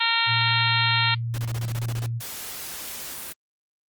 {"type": "harmonic tone", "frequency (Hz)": 460.6, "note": "A#4", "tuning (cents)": -21, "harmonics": [2, 3, 4, 5, 6, 7, 8, 9], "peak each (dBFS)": [-28, -28, -28, -28, -28, -28, -28, -28], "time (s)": [0, 1.15], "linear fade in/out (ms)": 10}
{"type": "tone", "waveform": "sine", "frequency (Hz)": 116.54, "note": "A#2", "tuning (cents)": 0, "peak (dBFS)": -25, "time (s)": [0.26, 2.22], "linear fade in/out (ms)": 50}
{"type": "noise bursts", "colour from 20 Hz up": "pink", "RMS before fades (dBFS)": -36, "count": 11, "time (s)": [1.34, 2.061], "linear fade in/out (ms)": 0, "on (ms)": 41, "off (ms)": 27}
{"type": "noise", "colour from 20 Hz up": "white", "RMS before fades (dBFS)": -35, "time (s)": [2.2, 3.33], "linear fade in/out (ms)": 10}
{"effects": ["Opus 32 kbps"]}